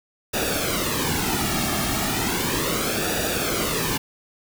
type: noise with flanger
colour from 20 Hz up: pink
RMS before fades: -24 dBFS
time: 0.33-3.98 s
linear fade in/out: 10 ms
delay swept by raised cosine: 0.94 to 2.04 ms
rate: 0.35 Hz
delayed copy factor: -0.7
effects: none